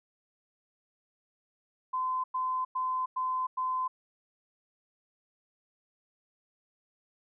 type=tone bursts; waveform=sine; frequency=1026 Hz; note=C6; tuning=34 cents flat; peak=-28 dBFS; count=5; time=1.93-3.88 s; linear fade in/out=10 ms; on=310 ms; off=100 ms; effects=none